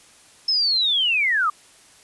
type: linear sweep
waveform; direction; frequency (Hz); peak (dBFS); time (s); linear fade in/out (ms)
sine; down; 5274 to 1160; -17; 0.48-1.5; 5
effects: white hiss -51 dBFS RMS until 2.03 s + resampled to 24000 Hz